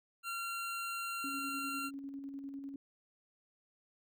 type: tone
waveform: 25% pulse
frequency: 1375 Hz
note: F6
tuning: 27 cents flat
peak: -34 dBFS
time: 0.23-1.91 s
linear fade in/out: 50 ms
type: tone with tremolo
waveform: sine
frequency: 276.3 Hz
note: C#4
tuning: 6 cents flat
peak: -40 dBFS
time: 1.24-2.76 s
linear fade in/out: 2 ms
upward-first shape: square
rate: 10 Hz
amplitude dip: 35%
effects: none

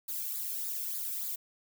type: noise with flanger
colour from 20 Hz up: violet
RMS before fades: -36 dBFS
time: 0.08-1.36 s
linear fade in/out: 10 ms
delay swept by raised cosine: 0.34 to 1.06 ms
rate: 3.4 Hz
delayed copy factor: -0.7
effects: none

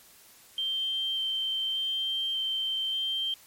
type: tone with vibrato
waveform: sine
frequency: 3136 Hz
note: G7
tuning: in tune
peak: -27 dBFS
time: 0.58-3.34 s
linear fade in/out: 2 ms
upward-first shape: square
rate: 0.85 Hz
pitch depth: 8 cents each way
effects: white hiss -55 dBFS RMS until 3.46 s + MP3 64 kbps

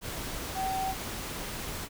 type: tone in noise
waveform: sine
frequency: 764 Hz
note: G5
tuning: 45 cents flat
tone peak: -29 dBFS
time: 0.54-0.95 s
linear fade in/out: 50 ms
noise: pink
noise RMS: -37 dBFS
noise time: 0.01-1.89 s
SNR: +5 dB
effects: none

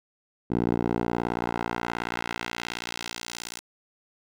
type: tone with band-pass filter sweep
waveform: 10% pulse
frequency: 58.6 Hz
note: A#1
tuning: 10 cents sharp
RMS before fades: -30 dBFS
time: 0.5-3.6 s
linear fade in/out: 20 ms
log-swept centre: 310 to 7400 Hz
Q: 0.85
effects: none

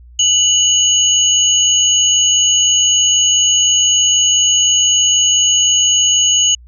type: tone pair together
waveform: sine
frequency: 2959 / 6643 Hz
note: F#7 / G#8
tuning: -1 / 0 cents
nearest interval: octave + major second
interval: 1401 cents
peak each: -12 dBFS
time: 0.19-6.55 s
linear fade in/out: 5 ms
effects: added 60 Hz sine -37 dBFS peak until 6.67 s

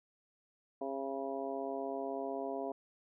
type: harmonic tone with a mistuned harmonic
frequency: 135.9 Hz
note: C#3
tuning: 34 cents flat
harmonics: 2 / 3 / 4 / 5 / 6 / 7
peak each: -43 / -41 / -44 / -40 / -51 / -48 dBFS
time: 0.81-2.72 s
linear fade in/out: 5 ms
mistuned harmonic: 7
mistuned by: +34 cents
effects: none

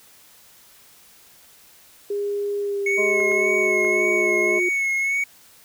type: tone with pitch glide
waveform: sine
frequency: 406.9 to 358.3 Hz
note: G#4 to F4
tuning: -35 to +44 cents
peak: -22 dBFS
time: 2.1-4.69 s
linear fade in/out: 5 ms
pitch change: -221 cents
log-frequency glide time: 2.61-4.15 s
type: tone with vibrato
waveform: triangle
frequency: 2200 Hz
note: C#7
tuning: 14 cents flat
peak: -18 dBFS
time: 2.86-5.24 s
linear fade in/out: 5 ms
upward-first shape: sine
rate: 1.8 Hz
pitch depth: 30 cents each way
type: harmonic tone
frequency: 209.1 Hz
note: G#3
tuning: 12 cents sharp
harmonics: 1 / 2 / 3 / 5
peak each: -36 / -25 / -27 / -34 dBFS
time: 2.97-4.6 s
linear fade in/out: 20 ms
type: clicks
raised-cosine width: 0.5 ms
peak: -22 dBFS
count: 3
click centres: 3.203 / 3.317 / 3.848 s
effects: white hiss -51 dBFS RMS until 5.64 s

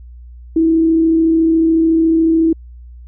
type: tone with frequency modulation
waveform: sine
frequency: 325.5 Hz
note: E4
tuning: 22 cents flat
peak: -9 dBFS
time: 0.56-2.53 s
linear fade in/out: 5 ms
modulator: 33.9 Hz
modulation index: 0.2
effects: added 60 Hz sine -33 dBFS peak until 3.07 s

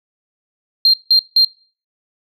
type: tone bursts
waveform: sine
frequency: 4186 Hz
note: C8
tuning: in tune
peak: -6 dBFS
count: 3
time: 0.85-1.448 s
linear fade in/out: 2 ms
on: 86 ms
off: 170 ms
effects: noise-tail reverb RT60 0.4 s tail -23 dB re dry + tanh soft clip ceiling -4 dBFS

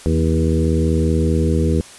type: harmonic tone with a mistuned harmonic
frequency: 80.5 Hz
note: E2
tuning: 41 cents flat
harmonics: 1 / 2 / 3 / 4 / 5 / 6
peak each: -17 / -20 / -22 / -23 / -24 / -25 dBFS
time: 0.06-1.81 s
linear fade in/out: 0 ms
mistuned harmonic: 3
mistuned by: -34 cents
effects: white hiss -40 dBFS RMS until 1.98 s + resampled to 24000 Hz

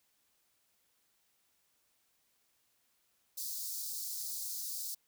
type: high-pass noise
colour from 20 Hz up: white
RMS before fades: -40 dBFS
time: 3.37-4.95 s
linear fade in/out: 10 ms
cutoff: 4200 Hz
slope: 48 dB/octave
effects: white hiss -75 dBFS RMS until 5.07 s

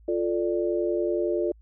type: chord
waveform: sine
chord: D minor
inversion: first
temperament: equal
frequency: 349.2 / 440 / 587.3 Hz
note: F4 / A4 / D5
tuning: 0 / 0 / 0 cents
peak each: -25 / -29 / -29 dBFS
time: 0.08-1.52 s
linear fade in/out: 5 ms
effects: added 55 Hz sine -50 dBFS peak until 1.61 s

